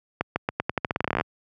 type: accelerating click train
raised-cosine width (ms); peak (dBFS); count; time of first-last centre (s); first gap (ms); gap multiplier
0.5; -8; 19; 0.21-1.21; 150; 0.86
effects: high-pass 80 Hz 12 dB/octave